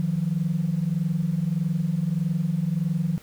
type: tone pair together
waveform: sine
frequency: 155.56 / 177.18 Hz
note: D#3 / F3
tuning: 0 / +25 cents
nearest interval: major second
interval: 225 cents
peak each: -24 dBFS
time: 0-3.18 s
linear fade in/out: 0 ms
effects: tanh soft clip ceiling -15 dBFS + pink hiss -51 dBFS RMS until 3.22 s